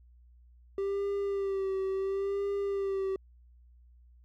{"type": "tone with vibrato", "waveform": "triangle", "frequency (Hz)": 392, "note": "G4", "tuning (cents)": 0, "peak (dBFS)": -27, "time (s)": [0.78, 3.16], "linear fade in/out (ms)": 2, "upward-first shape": "sine", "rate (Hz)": 0.72, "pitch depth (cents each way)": 38, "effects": ["added 60 Hz sine -55 dBFS peak until 4.24 s"]}